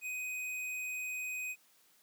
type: tone with tanh clipping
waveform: sine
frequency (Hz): 2504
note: D#7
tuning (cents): +10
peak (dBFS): -38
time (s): 0.01-1.56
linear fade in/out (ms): 50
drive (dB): 17
effects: white hiss -67 dBFS RMS until 2.02 s + high-pass 150 Hz 12 dB/octave